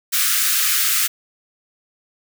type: high-pass noise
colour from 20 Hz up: white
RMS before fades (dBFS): -18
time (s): 0.12-1.08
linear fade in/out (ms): 20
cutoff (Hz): 1200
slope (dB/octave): 96
effects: none